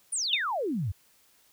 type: exponential sweep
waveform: sine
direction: down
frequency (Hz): 9950 to 83.6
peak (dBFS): -27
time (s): 0.12-0.92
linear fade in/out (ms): 10
type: tone with exponential decay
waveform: sine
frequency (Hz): 3637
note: A#7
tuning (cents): -43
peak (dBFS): -18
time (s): 0.33-0.44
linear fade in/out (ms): 2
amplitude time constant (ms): 23
effects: white hiss -63 dBFS RMS until 1.52 s